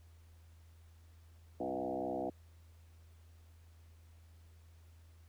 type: tone with frequency modulation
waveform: sine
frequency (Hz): 493.9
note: B4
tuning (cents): 0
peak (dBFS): -35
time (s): 1.6-2.3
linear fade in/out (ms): 5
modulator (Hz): 64.1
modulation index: 4
effects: added 82 Hz sine -57 dBFS peak until 5.28 s + pink hiss -71 dBFS RMS until 5.28 s